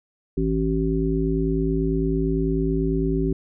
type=harmonic tone; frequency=54.5 Hz; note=A1; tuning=16 cents flat; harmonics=1 / 3 / 5 / 7; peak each=-25 / -25 / -25 / -25 dBFS; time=0.37-3.33 s; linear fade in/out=5 ms; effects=none